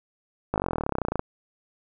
slowing click train, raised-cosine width 1 ms, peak -11 dBFS, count 25, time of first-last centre 0.54-1.194 s, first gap 19 ms, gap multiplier 1.03, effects none

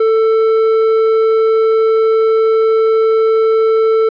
sine tone with hard clipping, 443.9 Hz, A4, 15 cents sharp, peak -10 dBFS, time 0-4.09 s, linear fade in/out 5 ms, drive 6 dB, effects resampled to 11025 Hz

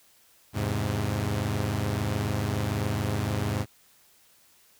sawtooth chord, E augmented, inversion none, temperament equal, 82.41 / 103.83 / 130.81 Hz, E2 / G#2 / B#2, 0 / 0 / 0 cents, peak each -30 / -24 / -28 dBFS, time 0.53-3.66 s, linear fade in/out 50 ms, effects white hiss -60 dBFS RMS until 4.79 s

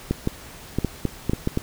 clicks, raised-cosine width 3 ms, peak -8 dBFS, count 9, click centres 0.11 / 0.274 / 0.786 / 0.847 / 1.053 / 1.296 / 1.334 / 1.474 / 1.574 s, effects pink hiss -42 dBFS RMS until 1.62 s

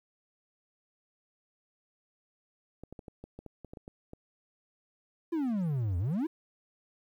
clicks, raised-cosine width 2 ms, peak -31 dBFS, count 12, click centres 2.836 / 2.926 / 2.992 / 3.082 / 3.24 / 3.39 / 3.463 / 3.647 / 3.735 / 3.772 / 3.879 / 4.134 s
triangle exponential two-way sweep, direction down then up, 349.2 to 82.9 to 349.2 Hz, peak -26 dBFS, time 5.32-6.27 s, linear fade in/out 10 ms, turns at 5.98 s
effects 11-bit

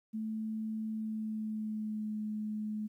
sine tone with pitch glide, 218.8 to 213.4 Hz, A3 to G#3, -9 to +47 cents, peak -34 dBFS, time 0.13-2.88 s, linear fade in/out 20 ms, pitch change -44 cents, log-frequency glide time 0.92-2.19 s, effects 12-bit

